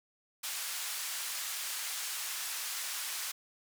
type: band-pass noise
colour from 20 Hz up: white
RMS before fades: -38 dBFS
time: 0.43-3.32 s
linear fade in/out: 10 ms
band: 1100 to 12000 Hz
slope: 12 dB/octave
effects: none